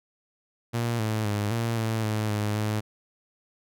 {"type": "tone with pitch steps", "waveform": "sawtooth", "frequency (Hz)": [117.6, 109.2, 103.6, 115.6, 111.6, 107.9, 105, 107], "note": ["A#2", "A2", "G#2", "A#2", "A2", "A2", "G#2", "A2"], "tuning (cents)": [16, -13, -4, -14, 25, -33, 19, -48], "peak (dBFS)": -21, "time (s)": [0.73, 2.81], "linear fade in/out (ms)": 20, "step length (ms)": 260, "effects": []}